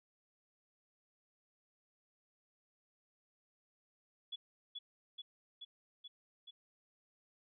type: tone with echo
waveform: sine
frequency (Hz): 3400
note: G#7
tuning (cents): +40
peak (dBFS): -40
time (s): 4.32-4.36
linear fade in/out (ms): 10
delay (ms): 430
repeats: 5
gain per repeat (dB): -2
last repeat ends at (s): 6.51
effects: none